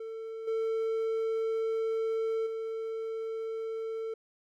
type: tone with level steps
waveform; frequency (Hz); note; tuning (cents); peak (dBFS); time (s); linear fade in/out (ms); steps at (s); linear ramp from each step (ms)
triangle; 447.3; A4; +28; -35 / -26 / -31; 0-4.14; 5; 0.47 / 2.46; 10
effects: none